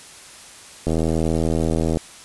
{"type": "click train", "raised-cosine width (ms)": 2, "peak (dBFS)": -8, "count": 90, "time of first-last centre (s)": [0.87, 1.971], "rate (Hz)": 80.8, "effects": ["white hiss -42 dBFS RMS until 2.24 s", "resampled to 24000 Hz"]}